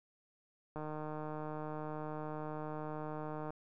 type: click train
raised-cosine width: 1 ms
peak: -29 dBFS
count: 421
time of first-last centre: 0.76-3.505 s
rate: 153 Hz
effects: none